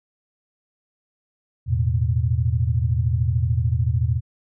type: chord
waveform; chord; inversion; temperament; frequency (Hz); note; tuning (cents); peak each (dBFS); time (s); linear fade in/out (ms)
sine; E suspended fourth; none; equal; 82.41 / 110 / 123.47; E2 / A2 / B2; 0 / 0 / 0; -22; 1.66-4.21; 50
effects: none